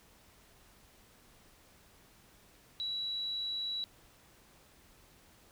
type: tone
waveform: sine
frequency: 3916 Hz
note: B7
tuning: 15 cents flat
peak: -34 dBFS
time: 2.8-3.84 s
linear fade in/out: 0 ms
effects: pink hiss -62 dBFS RMS until 5.51 s